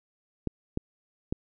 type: clicks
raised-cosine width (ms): 3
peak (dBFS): -15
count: 3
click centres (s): 0.473 / 0.774 / 1.325
effects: none